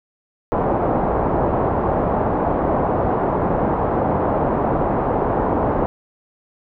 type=low-pass noise; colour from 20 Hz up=white; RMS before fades=-19 dBFS; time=0.52-5.86 s; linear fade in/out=0 ms; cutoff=900 Hz; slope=24 dB/octave; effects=none